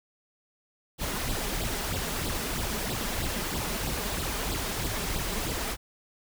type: noise with flanger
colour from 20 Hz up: pink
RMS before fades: -31 dBFS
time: 0.98-5.77 s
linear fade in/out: 50 ms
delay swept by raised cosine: 0.23 to 5.03 ms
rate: 3.1 Hz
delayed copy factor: +0.7
effects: none